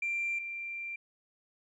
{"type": "tone pair in turn", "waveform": "sine", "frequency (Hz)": [2366, 2366], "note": ["D7", "D7"], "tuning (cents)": [12, 12], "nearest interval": "unison", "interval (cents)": 0, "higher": "neither", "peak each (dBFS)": [-29, -36], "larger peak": "first", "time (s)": [[0.02, 0.39], [0.39, 0.96]], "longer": "second", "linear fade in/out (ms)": 5, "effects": ["tanh soft clip ceiling -26 dBFS"]}